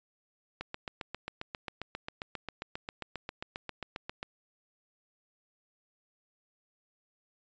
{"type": "click train", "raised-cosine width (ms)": 0.3, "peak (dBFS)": -21, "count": 28, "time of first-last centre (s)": [0.61, 4.229], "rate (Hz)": 7.46, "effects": ["resampled to 16000 Hz"]}